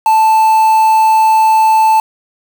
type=tone with quantisation; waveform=triangle; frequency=880 Hz; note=A5; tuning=in tune; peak=-4 dBFS; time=0.06-2 s; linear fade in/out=2 ms; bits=4; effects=none